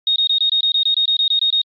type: tone bursts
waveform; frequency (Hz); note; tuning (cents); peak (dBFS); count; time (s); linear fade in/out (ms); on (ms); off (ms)
sine; 3723; A#7; -3; -13; 14; 0.07-1.616; 2; 90; 22
effects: Opus 48 kbps